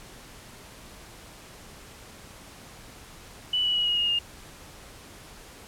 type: tone with pitch steps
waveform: sine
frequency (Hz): 2971 / 2942 / 2913 / 2885 / 2857 / 2829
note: F#7 / F#7 / F#7 / F#7 / F7 / F7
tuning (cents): +6 / -11 / -28 / -44 / +39 / +22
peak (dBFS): -22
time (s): 3.53-4.19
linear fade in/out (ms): 5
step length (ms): 110
effects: pink hiss -47 dBFS RMS until 5.67 s + low-pass 12000 Hz 12 dB/octave